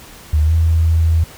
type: tone with pitch glide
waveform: sine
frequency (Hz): 76.1 to 81.56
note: D#2 to E2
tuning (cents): -38 to -18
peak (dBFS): -10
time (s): 0.33-1.24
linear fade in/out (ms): 5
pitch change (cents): +120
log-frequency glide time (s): 0.43-0.53
effects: pink hiss -39 dBFS RMS until 1.37 s